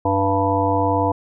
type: harmonic tone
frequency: 98 Hz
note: G2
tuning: in tune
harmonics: 1 / 3 / 5 / 7 / 9 / 10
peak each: -23 / -23 / -23 / -23 / -23 / -23 dBFS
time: 0.05-1.12 s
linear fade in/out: 5 ms
effects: none